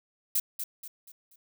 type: noise with echo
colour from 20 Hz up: violet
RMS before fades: -26 dBFS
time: 0.35-0.4 s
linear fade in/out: 5 ms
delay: 240 ms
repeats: 4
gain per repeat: -8 dB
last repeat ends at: 1.36 s
effects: none